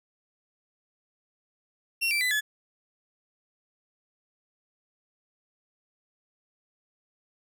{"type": "tone with pitch steps", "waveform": "35% pulse", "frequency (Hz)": [2733, 2338, 2001, 1711.8], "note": ["F7", "D7", "B6", "A6"], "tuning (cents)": [-38, -8, 22, -48], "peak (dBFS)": -22, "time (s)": [2.01, 2.41], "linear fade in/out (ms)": 20, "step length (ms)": 100, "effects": []}